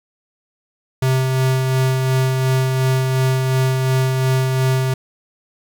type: tone with tremolo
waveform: square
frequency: 130.81 Hz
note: C3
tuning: in tune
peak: -14 dBFS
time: 1.02-4.94 s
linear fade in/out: 5 ms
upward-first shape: sine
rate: 2.8 Hz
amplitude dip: 30%
effects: 8-bit